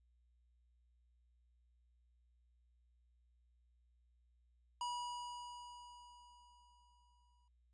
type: tone with exponential decay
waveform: square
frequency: 970 Hz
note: B5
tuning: 31 cents flat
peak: -39 dBFS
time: 4.81-7.48 s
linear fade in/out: 2 ms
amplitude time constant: 580 ms
effects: added 60 Hz sine -70 dBFS peak until 7.73 s + resampled to 22050 Hz